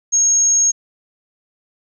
sine tone, 6540 Hz, G#8, 28 cents flat, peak -11 dBFS, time 0.12-0.72 s, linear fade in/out 20 ms, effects none

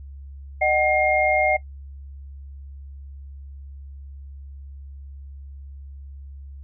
sine tone cluster, 614 / 753 / 2128 Hz, D#5 / F#5 / C7, -23 / +30 / +29 cents, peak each -21 dBFS, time 0.61-1.57 s, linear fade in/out 10 ms, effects noise-tail reverb RT60 0.1 s tail -18 dB re dry + added 69 Hz sine -36 dBFS peak until 6.63 s

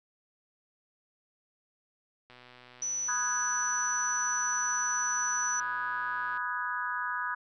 click train, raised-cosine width 0.3 ms, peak -36 dBFS, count 506, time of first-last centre 2.3-6.373 s, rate 124 Hz
sine tone, 5950 Hz, F#8, 9 cents sharp, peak -30 dBFS, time 2.82-5.6 s, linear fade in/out 2 ms
sine chord, G# minor seventh, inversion first, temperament equal, 987.8 / 1244.5 / 1480 / 1661.2 Hz, B5 / D#6 / F#6 / G#6, 0 / 0 / 0 / 0 cents, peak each -36 dBFS, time 3.08-7.35 s, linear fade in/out 10 ms
effects none

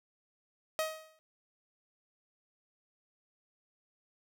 sawtooth tone with exponential decay, 631 Hz, D#5, 24 cents sharp, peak -24 dBFS, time 0.79-1.19 s, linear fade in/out 0 ms, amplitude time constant 85 ms, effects none

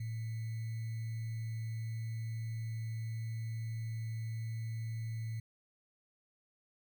sine tone with sample-and-hold, 112.6 Hz, A2, 40 cents sharp, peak -36 dBFS, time 0-5.4 s, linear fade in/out 5 ms, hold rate 2100 Hz, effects none

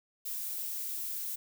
violet noise, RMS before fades -37 dBFS, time 0.25-1.36 s, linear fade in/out 10 ms, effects none

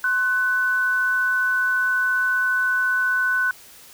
sine tone pair together, 1060 / 1499.1 Hz, C6 / F#6, +22 / +22 cents, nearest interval tritone, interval 600 cents, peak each -29 / -18 dBFS, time 0.04-3.51 s, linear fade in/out 2 ms, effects white hiss -46 dBFS RMS until 3.93 s

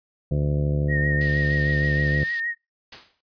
harmonic tone, 72.9 Hz, D2, 12 cents flat, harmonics 1 / 2 / 3 / 4 / 5 / 6 / 7 / 8 / 9, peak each -26 / -21 / -34 / -34 / -35 / -40 / -33 / -44 / -43 dBFS, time 0.31-2.24 s, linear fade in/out 5 ms
sine tone with vibrato, 1858 Hz, A#6, 6 cents flat, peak -24 dBFS, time 0.88-2.55 s, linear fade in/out 50 ms, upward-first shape triangle, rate 6.4 Hz, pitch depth 41 cents each way
white high-pass noise, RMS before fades -36 dBFS, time 1.21-2.4 s, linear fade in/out 0 ms, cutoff 2100 Hz, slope 12 dB/octave
white noise with exponential decay, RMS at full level -34 dBFS, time 2.92-3.21 s, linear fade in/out 5 ms, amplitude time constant 63 ms
effects noise-tail reverb RT60 0.2 s tail -22 dB re dry + resampled to 11025 Hz

